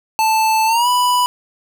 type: tone with pitch glide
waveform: square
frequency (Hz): 880 to 987.8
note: A5 to B5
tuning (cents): 0 to 0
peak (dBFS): -13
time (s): 0.19-1.26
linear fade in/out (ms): 0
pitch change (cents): +200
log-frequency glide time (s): 0.66-0.88
effects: none